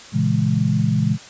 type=chord; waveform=sine; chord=A# half-diminished seventh; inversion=none; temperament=equal; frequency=116.54 / 138.59 / 164.81 / 207.7 Hz; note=A#2 / C#3 / E3 / G#3; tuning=0 / 0 / 0 / 0 cents; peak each=-21 dBFS; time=0.12-1.18 s; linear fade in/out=50 ms; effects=white hiss -40 dBFS RMS until 1.29 s + resampled to 16000 Hz